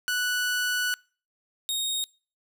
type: tone pair in turn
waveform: sawtooth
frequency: 1480 / 3729 Hz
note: F#6 / A#7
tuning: 0 / 0 cents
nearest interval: octave + major third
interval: 1600 cents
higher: second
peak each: -21 / -23 dBFS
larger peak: first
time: 0.08-0.94 / 1.69-2.04 s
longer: first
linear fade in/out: 0 ms
effects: noise-tail reverb RT60 0.4 s tail -26 dB re dry